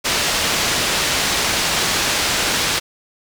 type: low-pass noise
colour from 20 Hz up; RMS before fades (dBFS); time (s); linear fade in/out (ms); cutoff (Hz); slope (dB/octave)
white; -19; 0.04-2.8; 20; 5500; 12
effects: none